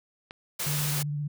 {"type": "click", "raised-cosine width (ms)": 0.3, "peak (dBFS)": -24, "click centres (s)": 0.309}
{"type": "noise", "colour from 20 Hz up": "white", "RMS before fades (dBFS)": -31, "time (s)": [0.59, 1.03], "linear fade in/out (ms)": 10}
{"type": "tone with vibrato", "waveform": "sine", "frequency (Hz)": 146.83, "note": "D3", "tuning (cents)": 0, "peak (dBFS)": -28, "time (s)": [0.66, 1.28], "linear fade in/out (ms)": 10, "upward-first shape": "sine", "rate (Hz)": 15, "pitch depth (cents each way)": 31}
{"effects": []}